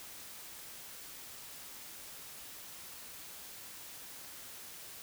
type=silence; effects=white hiss -49 dBFS RMS until 5.02 s